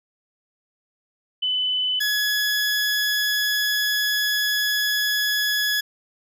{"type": "tone pair in turn", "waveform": ["sine", "20% pulse"], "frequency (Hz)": [3009, 1688.7], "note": ["F#7", "G#6"], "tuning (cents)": [28, 28], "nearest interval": "minor seventh", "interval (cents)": 1000, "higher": "first", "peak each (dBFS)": [-20, -15], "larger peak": "second", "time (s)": [[1.42, 2], [2, 5.81]], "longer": "second", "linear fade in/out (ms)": 10, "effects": []}